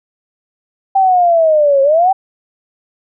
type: linear two-way sweep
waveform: sine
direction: down then up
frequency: 784 to 538 to 784 Hz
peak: -7 dBFS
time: 0.95-2.13 s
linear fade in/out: 10 ms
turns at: 1.82 s
effects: none